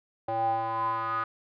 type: tone with band-pass filter sweep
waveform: square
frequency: 112.9 Hz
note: A2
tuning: 45 cents sharp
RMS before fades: -29 dBFS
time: 0.28-1.24 s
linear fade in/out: 5 ms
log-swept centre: 700 to 1300 Hz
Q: 9.1
effects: resampled to 11025 Hz